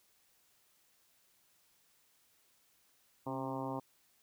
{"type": "harmonic tone with a mistuned harmonic", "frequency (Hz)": 132.4, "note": "C3", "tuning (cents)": 21, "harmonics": [1, 2, 3, 4, 5, 6, 7, 8, 9], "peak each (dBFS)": [-45, -41, -47, -45, -47, -46, -44, -47, -56], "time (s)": [3.26, 3.8], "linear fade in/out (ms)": 10, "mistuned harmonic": 2, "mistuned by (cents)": 38, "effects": ["white hiss -71 dBFS RMS until 4.22 s"]}